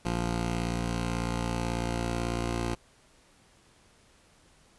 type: tone pair together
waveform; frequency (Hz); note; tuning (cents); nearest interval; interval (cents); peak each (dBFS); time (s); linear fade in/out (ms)
10% pulse; 58.16 / 174.61; A#1 / F3; -3 / 0; octave + perfect fifth; 1903; -21 / -27; 0.05-2.75; 5
effects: pink hiss -61 dBFS RMS until 4.78 s + resampled to 24000 Hz